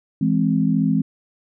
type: chord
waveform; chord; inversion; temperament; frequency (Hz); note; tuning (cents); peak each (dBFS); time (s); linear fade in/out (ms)
sine; E augmented; none; equal; 164.81 / 207.7 / 261.6; E3 / G#3 / B#3; 0 / 0 / 0; -20; 0.21-1.02; 5
effects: none